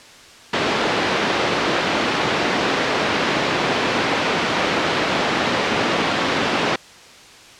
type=band-pass noise; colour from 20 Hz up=pink; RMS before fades=-20 dBFS; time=0.53-6.76 s; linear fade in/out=5 ms; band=240 to 3800 Hz; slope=12 dB/octave; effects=white hiss -43 dBFS RMS until 7.59 s + low-pass 6000 Hz 12 dB/octave